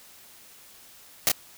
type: noise with echo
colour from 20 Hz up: white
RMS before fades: -20 dBFS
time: 1.27-1.29 s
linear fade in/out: 0 ms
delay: 27 ms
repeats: 1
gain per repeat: -2 dB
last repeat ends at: 1.317 s
effects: white hiss -51 dBFS RMS until 1.57 s